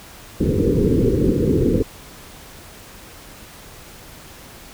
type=low-pass noise; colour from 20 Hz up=white; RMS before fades=-17 dBFS; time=0.4-1.83 s; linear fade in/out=10 ms; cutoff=490 Hz; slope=96 dB/octave; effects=pink hiss -41 dBFS RMS until 4.73 s